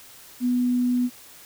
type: tone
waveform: sine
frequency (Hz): 246.9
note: B3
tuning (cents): 0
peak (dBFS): -19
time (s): 0.4-1.1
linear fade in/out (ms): 50
effects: white hiss -47 dBFS RMS until 1.45 s